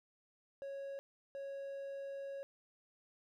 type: tone bursts at uneven times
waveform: triangle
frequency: 552 Hz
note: C#5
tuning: 7 cents flat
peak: -40 dBFS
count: 2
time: 0.62-0.99 / 1.35-2.43 s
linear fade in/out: 0 ms
effects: none